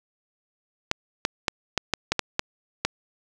clicks, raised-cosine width 0.2 ms, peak -4 dBFS, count 9, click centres 0.914 / 1.251 / 1.482 / 1.777 / 1.937 / 2.12 / 2.193 / 2.394 / 2.85 s, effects none

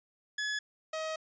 sawtooth tone pair in turn, 1700 / 633.1 Hz, G#6 / D#5, +40 / +30 cents, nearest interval octave + perfect fourth, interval 1710 cents, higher first, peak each -28 / -30 dBFS, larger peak first, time 0.38-0.59 / 0.93-1.16 s, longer second, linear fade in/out 5 ms, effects resampled to 16000 Hz

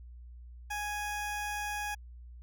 20% pulse tone, 830.6 Hz, G#5, in tune, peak -29 dBFS, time 0.7-1.95 s, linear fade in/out 10 ms, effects added 60 Hz sine -46 dBFS peak until 2.42 s

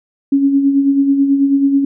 sine tone with tremolo, 277.2 Hz, C#4, in tune, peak -7 dBFS, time 0.32-1.85 s, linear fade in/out 5 ms, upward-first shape sine, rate 9.2 Hz, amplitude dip 50%, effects none

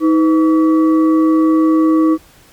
sine tone with frequency modulation, 317.1 Hz, D#4, 33 cents sharp, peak -8 dBFS, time 0-2.18 s, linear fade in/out 50 ms, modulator 820 Hz, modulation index 0.42, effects pink hiss -46 dBFS RMS until 2.52 s + MP3 96 kbps

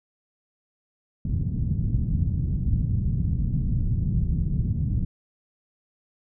white low-pass noise, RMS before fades -24 dBFS, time 1.25-5.05 s, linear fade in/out 5 ms, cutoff 160 Hz, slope 24 dB/octave, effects none

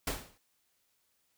pink noise with exponential decay, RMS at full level -30 dBFS, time 0.07-0.38 s, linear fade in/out 5 ms, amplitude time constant 66 ms, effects white hiss -75 dBFS RMS until 1.37 s

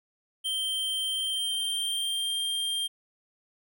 square tone with pitch glide, 3136 to 3189 Hz, G7 to G7, 0 to +29 cents, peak -28 dBFS, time 0.44-2.88 s, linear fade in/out 20 ms, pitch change +29 cents, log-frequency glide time 1.09-2.41 s, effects none

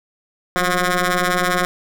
10% pulse ring-modulated tone, 181.1 Hz, F#3, 37 cents flat, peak -5 dBFS, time 0.56-1.65 s, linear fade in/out 0 ms, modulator 898 Hz, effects none

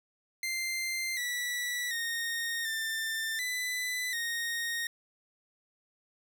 sawtooth tone with pitch steps, 2088 / 1954 / 1852 / 1788 / 1998 / 1860 Hz, C7 / B6 / A#6 / A6 / B6 / A#6, -4 / -19 / -12 / +27 / +20 / -4 cents, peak -28 dBFS, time 0.43-4.87 s, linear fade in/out 2 ms, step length 740 ms, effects none

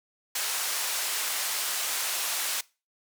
white band-pass noise, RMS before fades -30 dBFS, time 0.35-2.61 s, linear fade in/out 5 ms, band 680 to 12000 Hz, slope 12 dB/octave, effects noise-tail reverb RT60 0.3 s tail -22 dB re dry

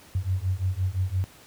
sine beating tone pair, 90.5 / 96.3 Hz, F#2 / G2, -38 / -30 cents, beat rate 5.8 Hz, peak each -26 dBFS, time 0.15-1.24 s, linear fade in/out 0 ms, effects pink hiss -51 dBFS RMS until 1.46 s + high-pass 60 Hz 12 dB/octave

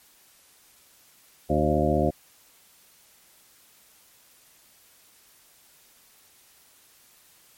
harmonic tone with a mistuned harmonic, 75.3 Hz, D2, 44 cents sharp, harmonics 1 / 2 / 3 / 4 / 5 / 7 / 8 / 9, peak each -28 / -28 / -28 / -28 / -28 / -28 / -28 / -28 dBFS, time 1.49-2.11 s, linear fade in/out 20 ms, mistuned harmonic 9, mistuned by +39 cents, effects white hiss -57 dBFS RMS until 7.57 s + MP3 64 kbps

